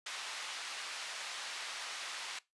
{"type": "band-pass noise", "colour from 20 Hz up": "white", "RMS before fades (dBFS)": -43, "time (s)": [0.06, 2.39], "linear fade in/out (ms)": 5, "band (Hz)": [830, 4400], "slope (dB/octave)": 12, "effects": ["noise-tail reverb RT60 0.2 s tail -20 dB re dry", "resampled to 24000 Hz"]}